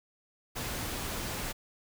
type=noise; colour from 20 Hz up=pink; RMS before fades=-36 dBFS; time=0.55-1.53 s; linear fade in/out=20 ms; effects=none